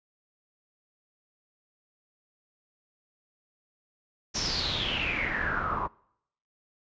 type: noise with low-pass filter sweep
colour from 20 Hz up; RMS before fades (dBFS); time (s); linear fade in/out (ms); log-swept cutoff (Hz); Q
pink; -30; 4.34-5.88; 20; 5900 to 1000; 9.2
effects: noise-tail reverb RT60 0.7 s tail -24 dB re dry + resampled to 16000 Hz